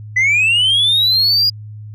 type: linear sweep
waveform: sine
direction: up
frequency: 1975.5 to 4898 Hz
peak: -8 dBFS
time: 0.16-1.5 s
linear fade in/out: 10 ms
effects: tanh soft clip ceiling -9 dBFS + added 106 Hz sine -29 dBFS peak until 1.94 s